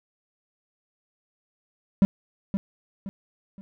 triangle tone with echo, 196 Hz, G3, in tune, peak -11 dBFS, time 2.02-2.05 s, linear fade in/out 0 ms, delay 520 ms, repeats 3, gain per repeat -9 dB, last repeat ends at 3.61 s, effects none

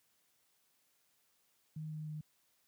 sine tone with pitch steps, 155.56 / 154.31 / 153.06 Hz, D#3 / D#3 / D#3, 0 / -14 / -28 cents, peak -40 dBFS, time 1.76-2.21 s, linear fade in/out 5 ms, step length 150 ms, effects white hiss -75 dBFS RMS until 2.67 s + high-pass 60 Hz 12 dB/octave

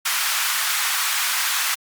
pink high-pass noise, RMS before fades -22 dBFS, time 0.05-1.75 s, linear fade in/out 10 ms, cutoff 1100 Hz, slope 24 dB/octave, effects Opus 48 kbps

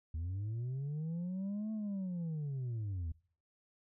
sine linear two-way sweep, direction up then down, 77 to 220 to 77 Hz, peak -33 dBFS, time 0.14-3.12 s, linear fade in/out 5 ms, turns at 1.72 s, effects noise-tail reverb RT60 0.5 s tail -24 dB re dry + tanh soft clip ceiling -35 dBFS

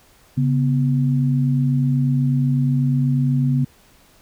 sine tone pair together, 138.73 / 246.9 Hz, C#3 / B3, +2 / 0 cents, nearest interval minor seventh, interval 998 cents, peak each -16 / -21 dBFS, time 0.37-3.65 s, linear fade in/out 10 ms, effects pink hiss -53 dBFS RMS until 4.21 s

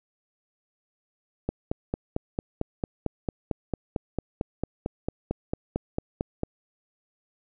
click train, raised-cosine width 2 ms, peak -13 dBFS, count 23, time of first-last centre 1.49-6.434 s, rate 4.45 Hz, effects none

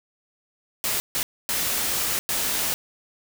white noise bursts at uneven times, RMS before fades -25 dBFS, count 4, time 0.84-1 / 1.15-1.23 / 1.49-2.19 / 2.29-2.74 s, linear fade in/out 0 ms, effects none

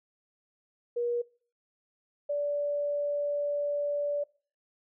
sine tone pair in turn, 478 / 579.9 Hz, A#4 / D5, +43 / -22 cents, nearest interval minor third, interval 335 cents, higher second, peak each -27 dBFS, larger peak neither, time 0.96-1.22 / 2.29-4.24 s, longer second, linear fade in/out 10 ms, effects noise-tail reverb RT60 0.4 s tail -22 dB re dry

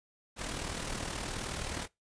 pink noise with amplitude modulation, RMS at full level -35 dBFS, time 0.36-1.88 s, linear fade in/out 50 ms, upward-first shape sine, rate 39.1 Hz, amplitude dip 55%, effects noise-tail reverb RT60 0.2 s tail -23 dB re dry + resampled to 22050 Hz

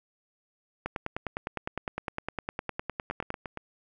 two click trains, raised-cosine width 0.5 ms, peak -16 / -21 dBFS, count 25 / 5, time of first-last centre 0.86-3.304 / 3.11-3.573 s, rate 9.82 / 8.63 Hz, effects none

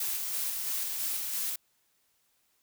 blue noise with tremolo, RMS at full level -32 dBFS, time 0-1.56 s, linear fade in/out 5 ms, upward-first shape square, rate 3 Hz, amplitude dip 25%, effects white hiss -72 dBFS RMS until 2.62 s

